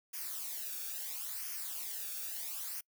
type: noise with flanger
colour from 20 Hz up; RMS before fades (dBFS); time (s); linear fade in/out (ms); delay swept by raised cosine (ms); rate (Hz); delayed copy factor
blue; -41; 0.13-2.81; 10; 0.25 to 1; 0.74; -0.7
effects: noise-tail reverb RT60 0.1 s tail -26 dB re dry